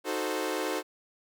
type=chord; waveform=sawtooth; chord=D# diminished seventh; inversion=none; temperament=equal; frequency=311.1 / 370 / 440 / 523.3 Hz; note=D#4 / F#4 / A4 / C5; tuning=0 / 0 / 0 / 0 cents; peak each=-31 dBFS; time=0.04-0.83 s; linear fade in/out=50 ms; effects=none